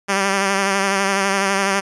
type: tone with vibrato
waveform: 5% pulse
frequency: 196 Hz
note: G3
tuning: in tune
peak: -5 dBFS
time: 0.08-1.81 s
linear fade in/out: 20 ms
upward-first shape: sine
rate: 12 Hz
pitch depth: 34 cents each way
effects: resampled to 22050 Hz